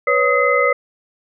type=tone cluster; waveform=sine; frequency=495.1 / 558 / 1261 / 2050 Hz; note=B4 / C#5 / D#6 / C7; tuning=+4 / +11 / +23 / -36 cents; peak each=-18 dBFS; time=0.07-0.73 s; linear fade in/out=5 ms; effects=none